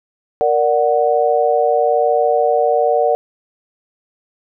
sine chord, Bb augmented, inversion none, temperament equal, 466.2 / 587.3 / 740 Hz, Bb4 / D5 / F#5, 0 / 0 / 0 cents, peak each -16 dBFS, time 0.41-3.15 s, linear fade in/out 0 ms, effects none

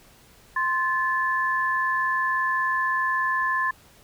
sine tone pair together, 1046 / 1737.4 Hz, C6 / A6, -1 / -22 cents, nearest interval major sixth, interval 879 cents, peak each -24 dBFS, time 0.56-3.71 s, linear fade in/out 5 ms, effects pink hiss -54 dBFS RMS until 4.03 s

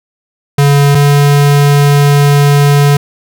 square tone pair in turn, 142.3 / 143.46 Hz, C#3 / D3, +46 / -40 cents, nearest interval unison, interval 14 cents, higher second, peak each -5 dBFS, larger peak neither, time 0.58-0.95 / 0.95-2.97 s, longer second, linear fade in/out 5 ms, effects none

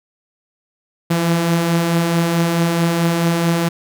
sawtooth beating tone pair, 164.5 / 169.1 Hz, E3 / E3, -3 / +44 cents, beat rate 4.6 Hz, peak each -20 / -11 dBFS, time 1.1-3.69 s, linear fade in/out 10 ms, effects none

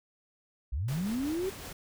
sine linear sweep, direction up, 52.5 to 394.2 Hz, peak -29 dBFS, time 0.72-1.5 s, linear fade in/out 10 ms
pink noise with tremolo, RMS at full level -42 dBFS, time 0.88-1.73 s, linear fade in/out 5 ms, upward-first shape sine, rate 5.4 Hz, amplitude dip 30%
effects none

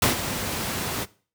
pink noise with ADSR envelope, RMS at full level -17 dBFS, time 0.02-1.06 s, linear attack 4 ms, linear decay 130 ms, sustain -11 dB, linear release 35 ms, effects noise-tail reverb RT60 0.4 s tail -20 dB re dry + high-pass 80 Hz 12 dB/octave

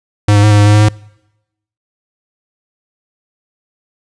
square tone with pitch steps, 103.9 / 102.5 / 106 / 103.8 / 103.1 / 104.4 / 105.5 / 106.3 Hz, G#2 / G#2 / G#2 / G#2 / G#2 / G#2 / G#2 / G#2, +1 / -22 / +36 / 0 / -12 / +10 / +28 / +41 cents, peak -6 dBFS, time 0.28-0.888 s, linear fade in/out 5 ms, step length 76 ms, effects noise-tail reverb RT60 0.9 s tail -24 dB re dry + resampled to 22050 Hz

